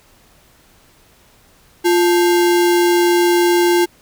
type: tone with sample-and-hold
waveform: sine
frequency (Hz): 349.2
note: F4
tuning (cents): 0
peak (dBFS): -10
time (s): 1.84-3.86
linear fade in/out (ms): 20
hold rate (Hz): 1225
effects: pink hiss -51 dBFS RMS until 4.01 s